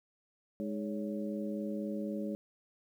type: harmonic tone with a mistuned harmonic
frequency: 104 Hz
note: G#2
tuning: 3 cents sharp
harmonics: 2 / 3 / 4 / 5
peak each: -36 / -41 / -44 / -42 dBFS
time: 0.6-2.35 s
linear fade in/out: 0 ms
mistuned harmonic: 5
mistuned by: +120 cents
effects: 11-bit